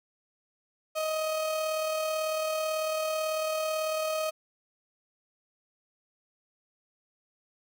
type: tone with amplitude modulation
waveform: 35% pulse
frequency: 628 Hz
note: D#5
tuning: 16 cents sharp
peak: -25 dBFS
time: 0.95-4.31 s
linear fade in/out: 20 ms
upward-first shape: sine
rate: 38.1 Hz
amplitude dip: 30%
effects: none